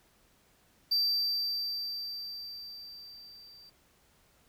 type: tone with level ramp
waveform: triangle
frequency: 4673 Hz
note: D8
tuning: 9 cents flat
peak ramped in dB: -23 to -51 dBFS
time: 0.91-3.7 s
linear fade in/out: 10 ms
effects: pink hiss -66 dBFS RMS until 4.48 s